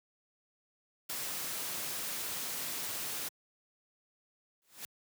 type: noise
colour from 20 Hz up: white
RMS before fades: -38 dBFS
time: 1.09-3.29 s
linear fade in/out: 10 ms
type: noise with exponential growth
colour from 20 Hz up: white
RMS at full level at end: -40 dBFS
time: 4.62-4.85 s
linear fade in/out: 0 ms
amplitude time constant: 50 ms
effects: high-pass 100 Hz 12 dB/octave